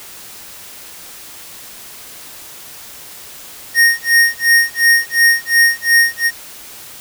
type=tone with tremolo; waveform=square; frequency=1857 Hz; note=A#6; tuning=7 cents flat; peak=-7 dBFS; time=3.74-6.31 s; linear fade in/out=50 ms; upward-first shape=sine; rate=2.8 Hz; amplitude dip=100%; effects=white hiss -35 dBFS RMS until 7 s